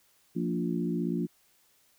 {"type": "harmonic tone with a mistuned harmonic", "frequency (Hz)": 58.27, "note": "A#1", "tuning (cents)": 0, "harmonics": [3, 4, 5, 6], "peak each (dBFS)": [-31, -33, -34, -35], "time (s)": [0.35, 1.27], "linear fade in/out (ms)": 20, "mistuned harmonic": 4, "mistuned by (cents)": -20, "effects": ["white hiss -66 dBFS RMS until 1.98 s"]}